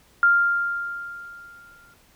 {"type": "tone with exponential decay", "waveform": "sine", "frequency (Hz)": 1396.9, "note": "F6", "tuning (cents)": 0, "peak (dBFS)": -12, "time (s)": [0.23, 1.94], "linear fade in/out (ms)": 1, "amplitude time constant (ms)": 370, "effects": ["pink hiss -57 dBFS RMS until 2.15 s"]}